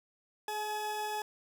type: tone pair together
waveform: 40% pulse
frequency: 421.5 / 850 Hz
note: G#4 / G#5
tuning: +26 / +40 cents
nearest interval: octave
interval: 1214 cents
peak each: -40 / -34 dBFS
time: 0.48-1.22 s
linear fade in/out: 2 ms
effects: none